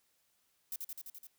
violet noise with echo, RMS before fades -39 dBFS, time 0.72-0.76 s, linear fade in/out 2 ms, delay 85 ms, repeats 6, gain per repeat -2 dB, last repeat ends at 1.27 s, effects white hiss -75 dBFS RMS until 1.38 s

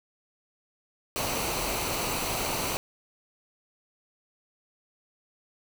pink noise with comb filter, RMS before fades -30 dBFS, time 1.16-2.77 s, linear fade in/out 0 ms, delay 0.58 ms, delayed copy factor -0.5, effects none

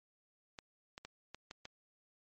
clicks, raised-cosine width 0.2 ms, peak -29 dBFS, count 6, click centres 0.588 / 0.979 / 1.05 / 1.346 / 1.511 / 1.654 s, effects MP3 32 kbps

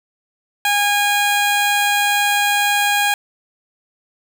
15% pulse tone, 818 Hz, G#5, 26 cents flat, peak -8 dBFS, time 0.65-3.14 s, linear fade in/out 2 ms, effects 8-bit

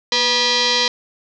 sine tone with frequency modulation, 493.9 Hz, B4, in tune, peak -14 dBFS, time 0.12-0.88 s, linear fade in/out 2 ms, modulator 730 Hz, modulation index 6.7, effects none

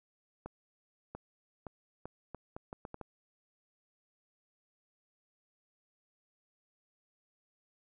accelerating click train, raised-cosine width 1 ms, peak -28 dBFS, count 10, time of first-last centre 0.46-3.013 s, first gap 690 ms, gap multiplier 0.75, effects none

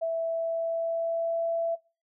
sine tone with pitch glide, 659 to 667.4 Hz, E5 to E5, -1 to +21 cents, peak -25 dBFS, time 0.01-1.76 s, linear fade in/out 20 ms, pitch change +22 cents, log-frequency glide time 0.2-1.48 s, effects noise-tail reverb RT60 0.3 s tail -21 dB re dry

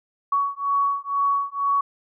sine beating tone pair, 1121 / 1123.1 Hz, C#6 / C#6, +19 / +22 cents, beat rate 2.1 Hz, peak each -23 / -23 dBFS, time 0.32-1.81 s, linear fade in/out 5 ms, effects none

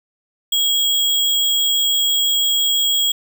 sine tone with sample-and-hold, 3302 Hz, G#7, 11 cents flat, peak -14 dBFS, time 0.52-3.12 s, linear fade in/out 5 ms, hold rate 11025 Hz, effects none

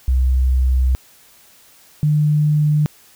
sine tone pair in turn, 64.2 / 150.24 Hz, C2 / D3, -32 / +40 cents, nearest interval octave + minor third, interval 1472 cents, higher second, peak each -12 dBFS, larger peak neither, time 0.08-0.95 / 2.03-2.86 s, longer first, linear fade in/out 0 ms, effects white hiss -49 dBFS RMS until 3.15 s

